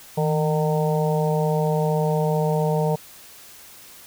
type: harmonic tone with a mistuned harmonic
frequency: 152.6 Hz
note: D#3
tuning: 33 cents flat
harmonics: 1 / 3 / 4 / 5 / 6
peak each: -21 / -24 / -27 / -30 / -30 dBFS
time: 0.17-2.96 s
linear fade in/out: 10 ms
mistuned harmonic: 1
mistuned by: +72 cents
effects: white hiss -45 dBFS RMS until 4.06 s